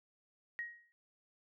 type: tone with exponential decay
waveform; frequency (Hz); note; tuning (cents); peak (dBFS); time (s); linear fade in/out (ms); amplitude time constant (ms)
sine; 1887; A#6; +21; -35; 0.59-0.92; 0; 71
effects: none